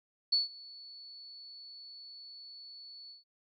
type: tone with ADSR envelope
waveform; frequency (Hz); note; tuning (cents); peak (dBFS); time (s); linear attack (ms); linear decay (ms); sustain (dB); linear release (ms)
sine; 4435; C#8; 0; -23; 0.32-3.24; 9; 150; -24; 140
effects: none